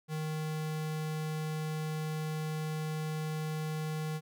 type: tone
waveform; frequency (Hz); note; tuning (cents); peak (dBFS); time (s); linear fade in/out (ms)
square; 155.56; D#3; 0; -34; 0.08-4.21; 50
effects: none